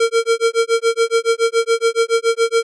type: tone with tremolo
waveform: square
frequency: 459 Hz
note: A#4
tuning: 27 cents flat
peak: -11 dBFS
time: 0-2.63 s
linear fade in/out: 5 ms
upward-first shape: sine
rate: 7.1 Hz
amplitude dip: 100%
effects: resampled to 22050 Hz